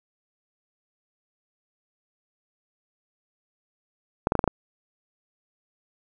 clicks, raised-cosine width 1 ms, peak -6 dBFS, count 6, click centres 4.271 / 4.321 / 4.353 / 4.392 / 4.441 / 4.477 s, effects none

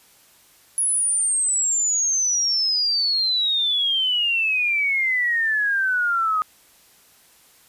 sine exponential sweep, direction down, 10548 to 1244.5 Hz, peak -18 dBFS, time 0.78-6.42 s, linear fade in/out 0 ms, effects white hiss -54 dBFS RMS until 7.68 s + resampled to 32000 Hz

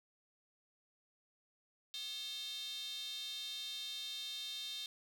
square tone with high-pass filter, 243.3 Hz, B3, 26 cents flat, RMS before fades -44 dBFS, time 1.94-4.86 s, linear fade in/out 0 ms, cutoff 3600 Hz, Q 7.7, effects none

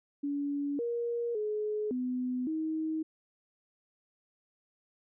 sine tone with pitch steps, 285.3 / 472.2 / 424 / 251.6 / 316 Hz, C#4 / A#4 / G#4 / B3 / D#4, +50 / +22 / +36 / +32 / +27 cents, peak -30 dBFS, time 0.23-3.03 s, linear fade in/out 10 ms, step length 560 ms, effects none

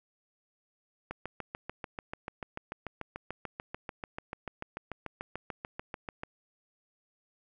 click train, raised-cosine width 0.5 ms, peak -22 dBFS, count 36, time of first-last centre 1.11-6.234 s, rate 6.83 Hz, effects none

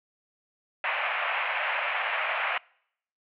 white band-pass noise, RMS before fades -29 dBFS, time 0.84-2.58 s, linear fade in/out 2 ms, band 580 to 2700 Hz, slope 48 dB/octave, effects noise-tail reverb RT60 0.7 s tail -26 dB re dry

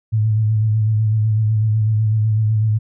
sine tone with vibrato, 108.6 Hz, A2, 22 cents flat, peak -13 dBFS, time 0.12-2.79 s, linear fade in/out 20 ms, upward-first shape sine, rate 8 Hz, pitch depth 38 cents each way, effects none

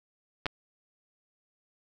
clicks, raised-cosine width 0.3 ms, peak -14 dBFS, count 2, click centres 0.458 / 0.465 s, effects none

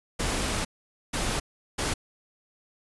pink noise bursts at uneven times, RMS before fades -28 dBFS, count 3, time 0.19-0.65 / 1.13-1.4 / 1.78-1.94 s, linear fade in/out 10 ms, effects resampled to 24000 Hz

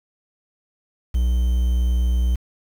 triangle tone with quantisation, 60.7 Hz, B1, 29 cents flat, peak -14 dBFS, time 1.14-2.36 s, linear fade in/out 10 ms, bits 7, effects none

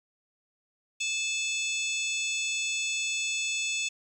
harmonic tone with a mistuned harmonic, 871 Hz, A5, 18 cents flat, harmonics 3 / 4 / 5 / 6 / 7 / 8 / 9, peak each -30 / -35 / -44 / -44 / -44 / -36 / -39 dBFS, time 1-3.89 s, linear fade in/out 10 ms, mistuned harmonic 8, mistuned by -63 cents, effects 10-bit

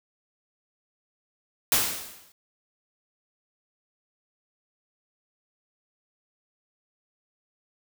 white noise with exponential decay, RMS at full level -19 dBFS, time 1.72-2.32 s, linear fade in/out 1 ms, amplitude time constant 130 ms, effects none

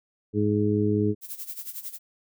harmonic tone, 104.6 Hz, G#2, 13 cents sharp, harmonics 1 / 2 / 3 / 4, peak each -26 / -26 / -26 / -26 dBFS, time 0.33-1.15 s, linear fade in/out 50 ms
violet noise with tremolo, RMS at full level -34 dBFS, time 1.21-1.99 s, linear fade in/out 50 ms, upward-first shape sine, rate 11 Hz, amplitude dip 80%
effects none

